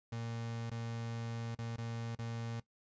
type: tone with dropouts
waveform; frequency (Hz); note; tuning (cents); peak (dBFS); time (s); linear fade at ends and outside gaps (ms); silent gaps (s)
35% pulse; 115.6; A#2; -14; -37; 0.12-2.6; 5; 0.7-0.714 / 1.55-1.587 / 1.762-1.781 / 2.152-2.188
effects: noise-tail reverb RT60 0.1 s tail -18 dB re dry + resampled to 16000 Hz